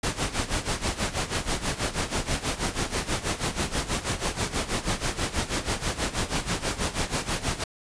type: noise with tremolo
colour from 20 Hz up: pink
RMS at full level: -25 dBFS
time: 0.03-7.64 s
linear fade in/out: 5 ms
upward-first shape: sine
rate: 6.2 Hz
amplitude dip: 80%
effects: resampled to 22050 Hz